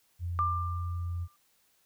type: tone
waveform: sine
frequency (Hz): 87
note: F2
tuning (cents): -6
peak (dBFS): -31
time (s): 0.19-1.28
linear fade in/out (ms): 50
type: tone with exponential decay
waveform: sine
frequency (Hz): 1189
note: D6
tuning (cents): +21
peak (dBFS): -24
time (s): 0.39-1.36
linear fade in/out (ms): 0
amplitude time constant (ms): 210
effects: white hiss -69 dBFS RMS until 1.85 s